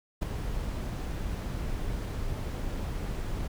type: noise with ADSR envelope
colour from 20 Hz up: brown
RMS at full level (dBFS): -25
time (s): 0.21-3.48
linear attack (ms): 20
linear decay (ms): 3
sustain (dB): -8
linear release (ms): 11
effects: none